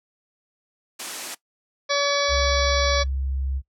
white high-pass noise, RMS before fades -31 dBFS, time 0.99-1.35 s, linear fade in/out 10 ms, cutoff 220 Hz, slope 24 dB/octave
harmonic tone, 569 Hz, C#5, 45 cents sharp, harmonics 1 / 2 / 3 / 4 / 6 / 7 / 8 / 9 / 10, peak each -23 / -26 / -28 / -29 / -31 / -31 / -32 / -33 / -33 dBFS, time 1.89-3.04 s, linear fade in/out 20 ms
sine tone, 67 Hz, C2, 42 cents sharp, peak -23 dBFS, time 2.28-3.62 s, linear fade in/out 50 ms
effects noise-tail reverb RT60 0.1 s tail -19 dB re dry + low-pass 10000 Hz 12 dB/octave

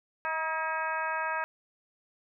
harmonic tone with a mistuned harmonic, 317.7 Hz, D#4, 36 cents sharp, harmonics 2 / 3 / 4 / 5 / 6 / 7 / 8, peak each -38 / -33 / -36 / -34 / -43 / -45 / -41 dBFS, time 0.25-1.44 s, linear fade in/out 0 ms, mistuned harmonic 5, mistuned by +33 cents, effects none

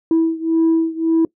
sine beating tone pair, 325.9 / 327.7 Hz, E4 / E4, -20 / -10 cents, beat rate 1.8 Hz, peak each -14 / -16 dBFS, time 0.11-1.25 s, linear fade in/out 2 ms, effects noise-tail reverb RT60 0.1 s tail -22 dB re dry + tanh soft clip ceiling -9 dBFS

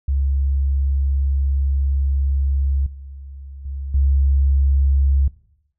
sine tone with level steps, 68.6 Hz, C#2, 17 cents flat, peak -16 / -33 / -25 / -13 dBFS, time 0.08-5.28 s, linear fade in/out 5 ms, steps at 2.86 / 3.65 / 3.94 s, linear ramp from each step 5 ms, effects noise-tail reverb RT60 0.8 s tail -19 dB re dry

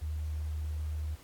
sine tone, 76.6 Hz, D#2, 27 cents flat, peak -32 dBFS, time 0.01-1.16 s, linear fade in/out 20 ms, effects pink hiss -57 dBFS RMS until 1.23 s + AAC 64 kbps

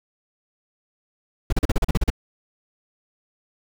brown noise bursts, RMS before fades -17 dBFS, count 10, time 1.5-2.102 s, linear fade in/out 5 ms, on 26 ms, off 38 ms, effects none

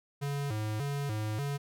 square tone with vibrato, 123.47 Hz, B2, in tune, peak -32 dBFS, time 0.21-1.58 s, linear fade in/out 20 ms, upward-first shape square, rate 1.7 Hz, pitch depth 240 cents each way, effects none

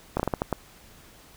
slowing click train, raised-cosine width 1 ms, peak -10 dBFS, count 7, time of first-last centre 0.17-0.527 s, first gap 26 ms, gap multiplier 1.33, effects pink hiss -52 dBFS RMS until 1.36 s

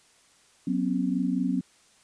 sine chord, F# suspended fourth, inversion none, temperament equal with one note detuned, 185 / 246.9 / 271 Hz, F#3 / B3 / C#4, 0 / 0 / -39 cents, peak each -28 dBFS, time 0.67-1.61 s, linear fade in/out 5 ms, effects white hiss -60 dBFS RMS until 2.03 s + resampled to 22050 Hz

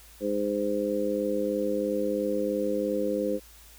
harmonic tone, 103 Hz, G#2, 14 cents flat, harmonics 2 / 3 / 4 / 5, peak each -33 / -31 / -32 / -28 dBFS, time 0.2-3.4 s, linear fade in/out 50 ms, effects added 55 Hz sine -53 dBFS peak until 3.78 s + white hiss -53 dBFS RMS until 3.78 s

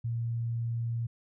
sine tone, 116.54 Hz, A#2, in tune, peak -29 dBFS, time 0.04-1.07 s, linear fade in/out 10 ms, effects none

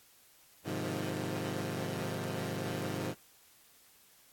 15% pulse chord, F minor seventh, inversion first, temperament equal with one note detuned, 103.83 / 130.81 / 155.56 / 177.26 Hz, Ab2 / C3 / Eb3 / F3, 0 / 0 / 0 / +26 cents, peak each -34 dBFS, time 0.64-3.15 s, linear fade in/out 50 ms, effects white hiss -62 dBFS RMS until 4.32 s + AAC 64 kbps

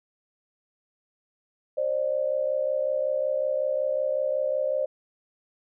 sine tone pair together, 533.6 / 599 Hz, C5 / D5, +34 / +34 cents, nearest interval major second, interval 200 cents, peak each -26 dBFS, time 1.77-4.86 s, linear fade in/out 10 ms, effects none

